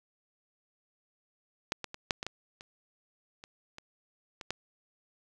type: clicks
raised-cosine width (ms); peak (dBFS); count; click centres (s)
0.2; -12 / -19 / -24 / -9 / -19 / -18 / -29 / -29 / -27 / -24 / -15; 11; 1.721 / 1.843 / 1.944 / 2.108 / 2.229 / 2.266 / 2.609 / 3.439 / 3.784 / 4.412 / 4.506
effects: none